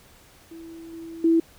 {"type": "tone with level steps", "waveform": "sine", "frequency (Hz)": 329.6, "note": "E4", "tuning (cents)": 0, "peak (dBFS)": [-38, -35, -15], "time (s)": [0.51, 1.4], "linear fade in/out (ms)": 5, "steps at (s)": [0.93, 1.24], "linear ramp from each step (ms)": 5, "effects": ["pink hiss -53 dBFS RMS until 1.58 s"]}